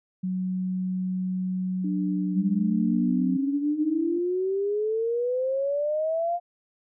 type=tone; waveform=sine; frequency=185 Hz; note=F#3; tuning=in tune; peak=-25 dBFS; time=0.23-3.37 s; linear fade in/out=10 ms
type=tone with tremolo; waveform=sine; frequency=295.9 Hz; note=D4; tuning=13 cents sharp; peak=-27 dBFS; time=1.84-4.19 s; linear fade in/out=5 ms; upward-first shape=sine; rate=1.1 Hz; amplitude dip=50%
type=exponential sweep; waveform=sine; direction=up; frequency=191.6 to 706 Hz; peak=-23 dBFS; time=2.33-6.4 s; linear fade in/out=50 ms
effects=none